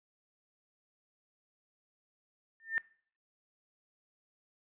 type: tone with exponential growth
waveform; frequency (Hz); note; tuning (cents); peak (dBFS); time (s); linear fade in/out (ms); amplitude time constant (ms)
sine; 1803; A6; +42; -25; 2.6-2.78; 0; 39
effects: noise-tail reverb RT60 0.5 s tail -22 dB re dry + resampled to 8000 Hz